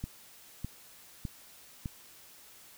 click train, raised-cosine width 5 ms, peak -23 dBFS, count 4, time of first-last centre 0.04-1.858 s, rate 1.65 Hz, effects white hiss -55 dBFS RMS until 2.77 s

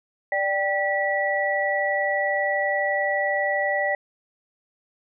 sine tone cluster, 587 / 783 / 1948 Hz, D5 / G5 / B6, -1 / -2 / -24 cents, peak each -25 / -27 / -24 dBFS, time 0.32-3.95 s, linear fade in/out 2 ms, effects none

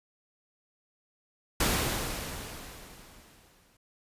pink noise with exponential decay, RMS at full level -25 dBFS, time 1.6-3.77 s, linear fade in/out 5 ms, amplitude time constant 470 ms, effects resampled to 32000 Hz

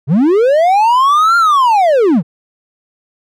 triangle linear two-way sweep, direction up then down, 120 to 1407 to 134.9 Hz, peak -5 dBFS, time 0.07-2.23 s, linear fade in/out 50 ms, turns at 1.37 s, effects none

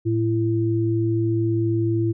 sine tone pair together, 111.6 / 335.7 Hz, A2 / E4, +25 / +32 cents, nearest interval octave + perfect fifth, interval 1907 cents, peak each -21 dBFS, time 0.05-2.13 s, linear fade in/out 20 ms, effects none

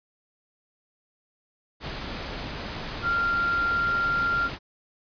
sine tone in noise, 1388 Hz, F6, 11 cents flat, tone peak -22 dBFS, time 3.02-4.5 s, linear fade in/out 50 ms, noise pink, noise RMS -34 dBFS, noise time 1.8-4.59 s, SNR +9 dB, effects resampled to 11025 Hz

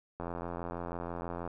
click train, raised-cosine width 1 ms, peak -24 dBFS, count 111, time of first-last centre 0.2-1.476 s, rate 86.2 Hz, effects none

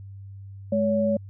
sine tone pair together, 211.1 / 564 Hz, G#3 / C#5, +29 / +30 cents, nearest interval octave + perfect fourth, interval 1701 cents, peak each -23 / -22 dBFS, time 0.72-1.17 s, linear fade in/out 5 ms, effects added 98 Hz sine -38 dBFS peak until 1.29 s

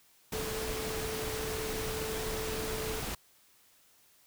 sine tone in noise, 438.5 Hz, A4, 6 cents flat, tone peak -37 dBFS, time 0.33-3 s, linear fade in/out 5 ms, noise pink, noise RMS -37 dBFS, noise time 0.32-3.15 s, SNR -3 dB, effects white hiss -64 dBFS RMS until 4.26 s

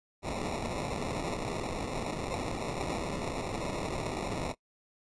blue noise with sample-and-hold, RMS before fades -35 dBFS, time 0.22-4.55 s, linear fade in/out 50 ms, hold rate 1575 Hz, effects noise-tail reverb RT60 0.1 s tail -22 dB re dry + resampled to 22050 Hz

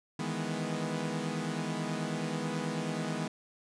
sawtooth chord, E major seventh, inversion third, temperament equal, 155.56 / 164.81 / 207.7 / 246.9 Hz, D#3 / E3 / G#3 / B3, 0 / 0 / 0 / 0 cents, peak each -34 dBFS, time 0.19-3.28 s, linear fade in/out 5 ms, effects resampled to 22050 Hz

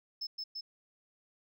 sine tone with echo, 5240 Hz, E8, 11 cents flat, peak -33 dBFS, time 0.21-0.27 s, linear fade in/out 10 ms, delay 170 ms, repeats 2, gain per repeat -2 dB, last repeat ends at 0.61 s, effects tanh soft clip ceiling -34 dBFS

